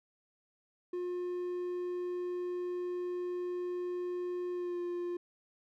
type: tone with pitch glide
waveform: triangle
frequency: 356.9 to 351.2 Hz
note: F4 to F4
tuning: +38 to +10 cents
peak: -32 dBFS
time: 0.93-5.17 s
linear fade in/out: 5 ms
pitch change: -28 cents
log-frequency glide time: 4.52-4.79 s
effects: none